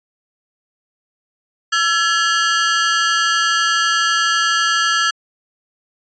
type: ring-modulated tone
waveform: sawtooth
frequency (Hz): 1520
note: F#6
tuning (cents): +46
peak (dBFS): -7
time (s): 1.72-5.11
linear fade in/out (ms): 10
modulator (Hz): 176
effects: resampled to 16000 Hz